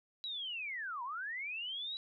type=linear two-way sweep; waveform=sine; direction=down then up; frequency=3951 to 932.3 to 3951 Hz; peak=-38 dBFS; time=0.24-1.97 s; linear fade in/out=0 ms; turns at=1.03 s; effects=none